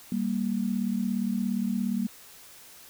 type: tone pair together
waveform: sine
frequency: 196.4 / 233.6 Hz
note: G3 / A#3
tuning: +4 / +4 cents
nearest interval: minor third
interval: 300 cents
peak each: -28 dBFS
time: 0.12-2.07 s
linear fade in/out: 2 ms
effects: white hiss -50 dBFS RMS until 2.89 s